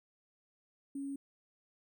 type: tone with sample-and-hold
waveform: sine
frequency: 277.2 Hz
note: C#4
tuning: in tune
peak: -37 dBFS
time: 0.95-1.16 s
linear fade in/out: 5 ms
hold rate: 8820 Hz
effects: none

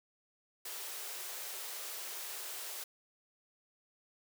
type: high-pass noise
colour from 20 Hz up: white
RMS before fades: -43 dBFS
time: 0.65-2.84 s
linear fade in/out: 5 ms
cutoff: 350 Hz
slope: 96 dB/octave
effects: none

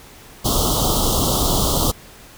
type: band-stop noise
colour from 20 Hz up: pink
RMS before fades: -18 dBFS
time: 0.44-1.92 s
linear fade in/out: 20 ms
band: 1300 to 3000 Hz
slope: 96 dB/octave
effects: pink hiss -43 dBFS RMS until 2.37 s

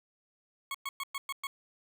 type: tone bursts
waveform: 20% pulse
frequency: 1100 Hz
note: C#6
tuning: 14 cents flat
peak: -29 dBFS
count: 6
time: 0.71-1.47 s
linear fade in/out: 2 ms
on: 35 ms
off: 110 ms
effects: none

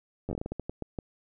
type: slowing click train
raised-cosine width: 2 ms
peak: -20 dBFS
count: 13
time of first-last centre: 0.29-0.988 s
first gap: 10 ms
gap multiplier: 1.29
effects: none

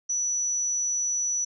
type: tone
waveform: sine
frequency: 5920 Hz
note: F#8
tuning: in tune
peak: -24 dBFS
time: 0.09-1.45 s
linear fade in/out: 10 ms
effects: none

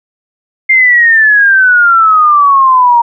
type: exponential sweep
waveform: sine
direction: down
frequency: 2118 to 932.3 Hz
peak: -3 dBFS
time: 0.69-3.02 s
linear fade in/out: 10 ms
effects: none

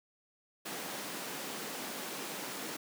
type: high-pass noise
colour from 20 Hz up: pink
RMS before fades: -41 dBFS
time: 0.65-2.77 s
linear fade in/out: 10 ms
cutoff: 200 Hz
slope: 24 dB/octave
effects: none

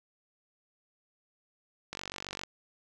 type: click train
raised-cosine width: 0.2 ms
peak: -20 dBFS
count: 25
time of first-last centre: 1.93-2.435 s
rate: 47.5 Hz
effects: none

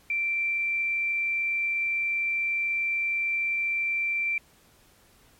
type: tone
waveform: sine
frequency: 2349 Hz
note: D7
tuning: in tune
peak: -24 dBFS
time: 0.1-4.38 s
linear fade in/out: 2 ms
effects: pink hiss -59 dBFS RMS until 5.39 s + MP3 64 kbps

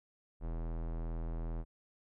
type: tone with low-pass filter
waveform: square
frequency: 41.2 Hz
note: E1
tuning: in tune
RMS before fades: -38 dBFS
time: 0.4-1.65 s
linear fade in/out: 50 ms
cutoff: 920 Hz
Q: 0.77
effects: none

